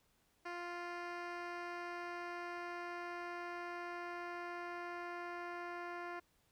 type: tone with low-pass filter sweep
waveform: 10% pulse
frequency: 349.2 Hz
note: F4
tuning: in tune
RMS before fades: -45 dBFS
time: 0.45-6.2 s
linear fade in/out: 10 ms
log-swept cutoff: 3500 to 2200 Hz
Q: 0.7
effects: pink hiss -75 dBFS RMS until 6.51 s